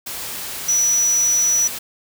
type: tone in noise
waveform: sine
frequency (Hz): 5900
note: F#8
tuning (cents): -6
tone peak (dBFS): -14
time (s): 0.68-1.68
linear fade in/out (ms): 10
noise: white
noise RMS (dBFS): -29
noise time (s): 0.06-1.79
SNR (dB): +12
effects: none